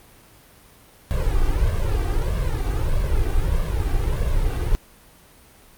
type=noise with flanger; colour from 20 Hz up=brown; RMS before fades=-20 dBFS; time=1.11-4.75 s; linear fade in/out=0 ms; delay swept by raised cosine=1.8 to 2.59 ms; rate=1.6 Hz; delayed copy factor=+0.9; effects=pink hiss -50 dBFS RMS until 5.77 s + Opus 32 kbps